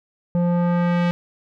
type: tone with low-pass filter sweep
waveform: square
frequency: 174.3 Hz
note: F3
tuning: 3 cents flat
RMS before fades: -19 dBFS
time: 0.35-1.11 s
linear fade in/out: 0 ms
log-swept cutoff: 570 to 3100 Hz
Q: 0.99
effects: none